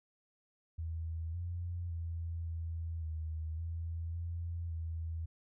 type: tone with pitch steps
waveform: sine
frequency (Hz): 81.6 / 87.1 / 83.5 / 82.5 / 79.4 / 83 / 84.8 / 81.8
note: E2 / F2 / E2 / E2 / D#2 / E2 / E2 / E2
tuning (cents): -17 / -4 / +23 / +2 / +36 / +12 / +50 / -13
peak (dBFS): -36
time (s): 0.78-5.26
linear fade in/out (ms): 10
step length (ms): 560
effects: none